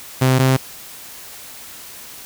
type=tone pair in turn; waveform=sawtooth; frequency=130 / 131.28 Hz; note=C3 / C3; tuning=-11 / +6 cents; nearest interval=unison; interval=17 cents; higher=second; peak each=-8 dBFS; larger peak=neither; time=0.21-0.39 / 0.39-0.57 s; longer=neither; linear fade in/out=10 ms; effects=white hiss -37 dBFS RMS until 2.25 s